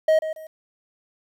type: tone with echo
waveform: triangle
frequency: 630 Hz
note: D#5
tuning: 21 cents sharp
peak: -12 dBFS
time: 0.08-0.19 s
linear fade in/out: 5 ms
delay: 140 ms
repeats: 2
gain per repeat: -11 dB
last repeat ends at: 0.47 s
effects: 9-bit